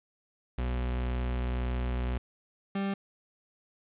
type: tone pair in turn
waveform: 40% pulse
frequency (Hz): 61.8 / 196.83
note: B1 / G3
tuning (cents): +2 / +7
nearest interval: octave + minor sixth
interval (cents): 2005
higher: second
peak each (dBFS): -28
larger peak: neither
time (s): 0.58-2.18 / 2.75-2.94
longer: first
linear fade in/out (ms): 5
effects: resampled to 8000 Hz + 9-bit